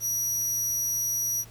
sawtooth tone, 5800 Hz, F#8, 35 cents flat, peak -23 dBFS, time 0-1.45 s, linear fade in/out 50 ms, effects added 113 Hz sine -48 dBFS peak until 1.5 s + pink hiss -52 dBFS RMS until 1.5 s

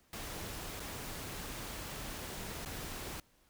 pink noise with dropouts, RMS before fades -43 dBFS, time 0.13-3.2 s, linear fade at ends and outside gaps 2 ms, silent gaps 0.797-0.801 / 2.65-2.658 s, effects pink hiss -69 dBFS RMS until 3.49 s

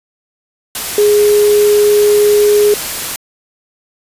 sine tone in noise, 415.3 Hz, G#4, in tune, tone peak -6 dBFS, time 0.98-2.74 s, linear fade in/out 2 ms, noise white, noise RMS -20 dBFS, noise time 0.75-3.16 s, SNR +11 dB, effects resampled to 32000 Hz

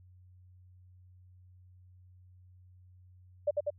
sine tone with echo, 587.3 Hz, D5, in tune, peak -24 dBFS, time 3.47-3.51 s, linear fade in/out 10 ms, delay 97 ms, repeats 2, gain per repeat -2 dB, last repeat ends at 3.704 s, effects added 91 Hz sine -55 dBFS peak until 3.78 s

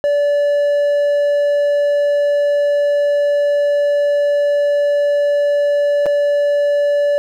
triangle tone with dropouts, 578 Hz, D5, 28 cents flat, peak -10 dBFS, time 0.04-7.18 s, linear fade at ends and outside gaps 0 ms, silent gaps 6.058-6.064 s, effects none

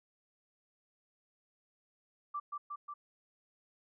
sine tone with echo, 1171 Hz, D6, 5 cents flat, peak -35 dBFS, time 2.34-2.4 s, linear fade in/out 10 ms, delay 180 ms, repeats 3, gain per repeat -2 dB, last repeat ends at 2.94 s, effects none

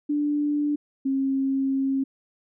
sine tone pair in turn, 293.7 / 269.7 Hz, D4 / C#4, 0 / -47 cents, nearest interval minor second, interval 147 cents, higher first, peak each -21 dBFS, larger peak neither, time 0.09-0.76 / 1.05-2.04 s, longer second, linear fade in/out 10 ms, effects none

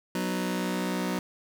sawtooth chord, B major, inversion second, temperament just, 185.21 / 246.9 / 308.7 Hz, F#3 / B3 / D#4, +2 / 0 / -14 cents, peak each -26 / -29 / -31 dBFS, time 0.15-1.19 s, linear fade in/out 2 ms, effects none

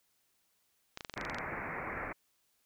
clicks, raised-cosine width 0.2 ms, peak -23 dBFS, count 11, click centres 0.974 / 1.008 / 1.048 / 1.097 / 1.139 / 1.177 / 1.212 / 1.251 / 1.298 / 1.346 / 1.385 s
white low-pass noise, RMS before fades -40 dBFS, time 1.16-2.13 s, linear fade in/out 10 ms, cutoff 2300 Hz, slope 96 dB/octave
effects white hiss -75 dBFS RMS until 2.65 s

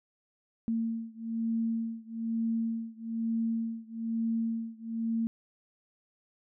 sine beating tone pair, 226.8 / 227.9 Hz, A#3 / A#3, -47 / -39 cents, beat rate 1.1 Hz, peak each -32 / -33 dBFS, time 0.68-5.27 s, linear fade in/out 0 ms, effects none

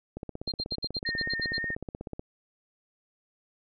click train, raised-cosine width 2 ms, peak -23 dBFS, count 34, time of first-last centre 0.17-2.195 s, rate 16.3 Hz
sine tone bursts, 4186 Hz, C8, in tune, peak -29 dBFS, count 10, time 0.47-1.582 s, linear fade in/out 10 ms, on 50 ms, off 68 ms
sine tone with vibrato, 1835 Hz, A#6, 28 cents flat, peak -30 dBFS, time 1.05-1.75 s, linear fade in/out 5 ms, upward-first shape square, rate 5.3 Hz, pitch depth 10 cents each way
effects none

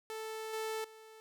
sawtooth tone with level steps, 439.8 Hz, A4, 1 cent flat, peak -36 / -32 / -49 dBFS, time 0.1-1.2 s, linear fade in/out 0 ms, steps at 0.53 / 0.84 s, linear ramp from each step 5 ms, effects none

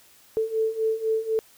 sine beating tone pair, 440 / 444 Hz, A4 / A4, 0 / +16 cents, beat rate 4 Hz, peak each -27 / -24 dBFS, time 0.37-1.39 s, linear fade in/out 0 ms, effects white hiss -55 dBFS RMS until 1.57 s

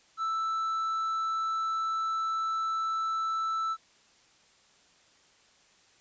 triangle tone, 1321 Hz, E6, 3 cents sharp, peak -26 dBFS, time 0.17-3.77 s, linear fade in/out 50 ms, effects white hiss -62 dBFS RMS until 6 s + resampled to 16000 Hz

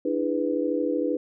sine chord, E dominant seventh, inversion third, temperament just, 296.7 / 329.6 / 412 / 494.4 Hz, D4 / E4 / G#4 / B4, +18 / 0 / -14 / +2 cents, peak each -27 / -29 / -31 / -27 dBFS, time 0.05-1.17 s, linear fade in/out 5 ms, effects none

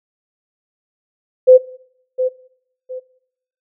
sine tone with echo, 511 Hz, C5, 41 cents flat, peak -3 dBFS, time 1.47-1.58 s, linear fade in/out 20 ms, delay 710 ms, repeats 2, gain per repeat -11 dB, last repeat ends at 3 s, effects noise-tail reverb RT60 0.7 s tail -19 dB re dry

